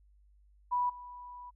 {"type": "tone with level steps", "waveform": "sine", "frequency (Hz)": 983, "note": "B5", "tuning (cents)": -8, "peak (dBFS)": [-27, -44], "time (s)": [0.71, 1.51], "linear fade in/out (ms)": 20, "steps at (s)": 0.89, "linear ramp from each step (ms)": 10, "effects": ["added 50 Hz sine -60 dBFS peak until 1.55 s"]}